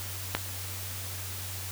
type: clicks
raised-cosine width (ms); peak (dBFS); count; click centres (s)
0.3; -9 / -24; 2; 0.35 / 0.368
effects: added 94 Hz sine -39 dBFS peak until 1.71 s + white hiss -39 dBFS RMS until 1.71 s